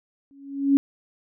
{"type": "tone with exponential growth", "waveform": "sine", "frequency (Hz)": 277.7, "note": "C#4", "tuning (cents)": 3, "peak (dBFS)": -11, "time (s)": [0.31, 0.77], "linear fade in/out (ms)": 0, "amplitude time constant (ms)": 100, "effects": []}